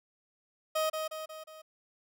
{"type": "tone with echo", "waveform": "30% pulse", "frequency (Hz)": 628, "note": "D#5", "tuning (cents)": 16, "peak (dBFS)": -25, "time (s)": [0.75, 0.9], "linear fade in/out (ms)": 10, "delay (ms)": 180, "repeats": 4, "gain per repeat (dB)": -5, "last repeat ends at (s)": 1.62, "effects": []}